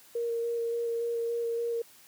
sine tone with vibrato, 466.7 Hz, A#4, 2 cents sharp, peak -28 dBFS, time 0.15-1.82 s, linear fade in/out 5 ms, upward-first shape square, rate 3.5 Hz, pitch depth 10 cents each way, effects white hiss -56 dBFS RMS until 2.07 s + high-pass 100 Hz 12 dB/octave

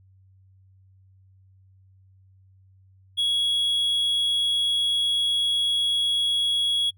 triangle tone, 3336 Hz, G#7, 7 cents sharp, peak -19 dBFS, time 3.17-6.91 s, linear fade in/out 20 ms, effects noise-tail reverb RT60 0.1 s tail -26 dB re dry + added 95 Hz sine -53 dBFS peak until 6.97 s

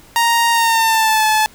sawtooth tone with pitch glide, 932.3 to 864.9 Hz, A#5 to A5, 0 to -30 cents, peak -8 dBFS, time 0.16-1.46 s, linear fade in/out 0 ms, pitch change -130 cents, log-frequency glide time 0.51-1.25 s, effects pink hiss -45 dBFS RMS until 1.54 s

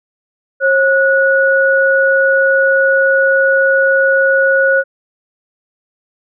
sine tone pair together, 540 / 1463.4 Hz, C#5 / F#6, -45 / -20 cents, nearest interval octave + perfect fourth, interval 1725 cents, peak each -11 dBFS, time 0.6-4.84 s, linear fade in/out 50 ms, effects none

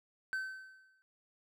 triangle tone with exponential decay, 1536 Hz, G6, 36 cents flat, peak -30 dBFS, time 0.33-1.02 s, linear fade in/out 0 ms, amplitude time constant 150 ms, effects none

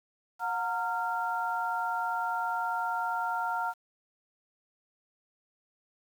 sine tone cluster, 724 / 920 / 1385 Hz, F#5 / A#5 / F6, -38 / -23 / -15 cents, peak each -34 / -32 / -33 dBFS, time 0.39-3.74 s, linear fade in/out 50 ms, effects 9-bit

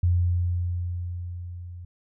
sine tone with level ramp, 88 Hz, F2, 14 cents sharp, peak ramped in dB -17 to -37 dBFS, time 0.03-1.85 s, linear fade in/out 5 ms, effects none

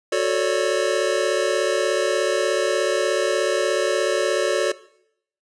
square chord, D major seventh, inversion first, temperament just, 367.1 / 440.5 / 550.6 / 587.3 Hz, F#4 / A4 / C#5 / D5, -14 / +2 / -12 / 0 cents, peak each -25 dBFS, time 0.12-4.72 s, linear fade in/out 5 ms, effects noise-tail reverb RT60 0.7 s tail -18 dB re dry + resampled to 22050 Hz

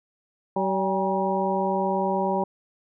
harmonic tone with a mistuned harmonic, 191 Hz, G3, 45 cents flat, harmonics 1 / 2 / 3 / 4 / 5, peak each -28 / -28 / -28 / -28 / -28 dBFS, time 0.56-2.44 s, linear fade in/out 5 ms, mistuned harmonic 4, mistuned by +76 cents, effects none

